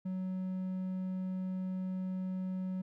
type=tone; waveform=triangle; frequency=186.2 Hz; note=F#3; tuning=11 cents sharp; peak=-32 dBFS; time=0.05-2.82 s; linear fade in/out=10 ms; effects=none